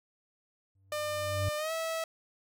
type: tone with exponential growth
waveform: triangle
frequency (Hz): 96.8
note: G2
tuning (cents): -21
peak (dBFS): -25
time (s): 0.75-1.49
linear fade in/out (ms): 5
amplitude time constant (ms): 160
type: tone with pitch glide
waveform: sawtooth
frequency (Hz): 600 to 650.5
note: D5 to E5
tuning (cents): +37 to -23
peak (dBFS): -28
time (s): 0.92-2.04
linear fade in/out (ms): 2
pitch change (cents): +140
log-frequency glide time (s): 1.57-1.72
effects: none